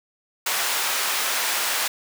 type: high-pass noise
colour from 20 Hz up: pink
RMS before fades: -24 dBFS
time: 0.46-1.88 s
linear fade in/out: 5 ms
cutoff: 980 Hz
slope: 12 dB/octave
effects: none